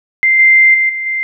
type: tone with level steps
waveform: sine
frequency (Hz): 2088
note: C7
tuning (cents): -4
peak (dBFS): -7 / -4 / -9 / -17 / -14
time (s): 0.23-1.23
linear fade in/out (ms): 0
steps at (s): 0.39 / 0.74 / 0.89 / 1.06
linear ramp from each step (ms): 5
effects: none